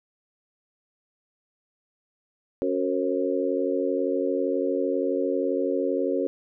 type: harmonic tone with a mistuned harmonic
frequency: 92.5 Hz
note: F#2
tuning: in tune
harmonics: 3 / 4 / 5 / 6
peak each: -28 / -28 / -28 / -28 dBFS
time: 2.62-6.27 s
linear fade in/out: 0 ms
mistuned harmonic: 6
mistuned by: -46 cents
effects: none